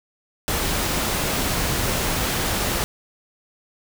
pink noise, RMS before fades -23 dBFS, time 0.48-2.84 s, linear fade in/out 0 ms, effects none

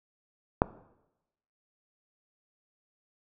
click, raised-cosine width 1 ms, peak -6 dBFS, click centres 0.619 s, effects noise-tail reverb RT60 0.9 s tail -18 dB re dry

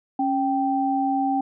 sine tone pair together, 274.5 / 781.4 Hz, C#4 / G5, -17 / -6 cents, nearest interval octave + tritone, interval 1811 cents, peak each -23 / -22 dBFS, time 0.19-1.41 s, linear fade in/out 5 ms, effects none

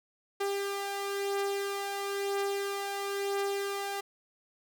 sawtooth beating tone pair, 397.5 / 398.5 Hz, G4 / G4, +24 / +28 cents, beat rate 1 Hz, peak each -34 / -28 dBFS, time 0.4-4.01 s, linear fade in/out 10 ms, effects none

